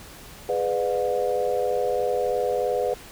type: chord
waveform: sine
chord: G# diminished seventh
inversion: none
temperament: just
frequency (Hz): 415.3 / 498.4 / 598 / 717.6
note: G#4 / B4 / D5 / F5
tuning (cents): 0 / +16 / +31 / +47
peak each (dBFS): -28 / -24 / -29 / -29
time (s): 0.49-2.94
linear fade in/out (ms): 2
effects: pink hiss -44 dBFS RMS until 3.11 s